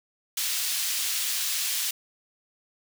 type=high-pass noise; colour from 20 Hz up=pink; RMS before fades=-28 dBFS; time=0.37-1.91 s; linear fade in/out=5 ms; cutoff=3300 Hz; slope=12 dB/octave; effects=none